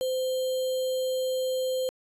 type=tone with sample-and-hold; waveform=sine; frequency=515 Hz; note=C5; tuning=28 cents flat; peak=-25 dBFS; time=0.01-1.89 s; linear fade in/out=0 ms; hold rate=3675 Hz; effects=resampled to 32000 Hz